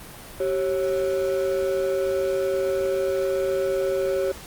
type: ring-modulated tone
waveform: triangle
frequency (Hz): 466.4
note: A#4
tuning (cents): +1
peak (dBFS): -16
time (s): 0.4-4.32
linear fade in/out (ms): 5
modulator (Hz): 80.6
effects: pink hiss -41 dBFS RMS until 4.46 s + Opus 32 kbps